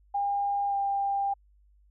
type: tone with pitch glide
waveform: sine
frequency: 805 to 795.8 Hz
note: G5 to G5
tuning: +46 to +26 cents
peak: -25 dBFS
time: 0.14-1.34 s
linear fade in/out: 10 ms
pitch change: -20 cents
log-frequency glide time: 0.68-0.75 s
effects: added 50 Hz sine -58 dBFS peak until 1.9 s